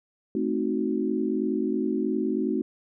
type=chord; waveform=sine; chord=A diminished seventh; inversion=none; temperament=equal with one note detuned; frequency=218.6 / 261.6 / 311.1 / 370 Hz; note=A3 / C4 / Eb4 / Gb4; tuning=-11 / 0 / 0 / 0 cents; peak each=-29 dBFS; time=0.35-2.62 s; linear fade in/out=2 ms; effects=none